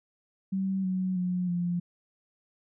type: tone with pitch steps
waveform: sine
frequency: 191.8 / 186.02 / 180.41 / 174.97 Hz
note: G3 / F#3 / F#3 / F3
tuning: -37 / +10 / -43 / +4 cents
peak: -26 dBFS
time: 0.52-1.8 s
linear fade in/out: 10 ms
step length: 320 ms
effects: none